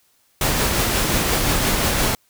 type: noise with tremolo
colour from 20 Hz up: pink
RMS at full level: -18 dBFS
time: 0.41-2.15 s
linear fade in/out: 2 ms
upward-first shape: triangle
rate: 5.7 Hz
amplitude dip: 30%
effects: white hiss -61 dBFS RMS until 2.29 s